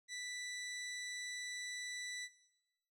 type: tone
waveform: 15% pulse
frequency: 1975.5 Hz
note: B6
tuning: in tune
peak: -36 dBFS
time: 0.08-2.29 s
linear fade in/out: 50 ms
effects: noise-tail reverb RT60 0.9 s tail -17 dB re dry + low-pass 9000 Hz 12 dB/octave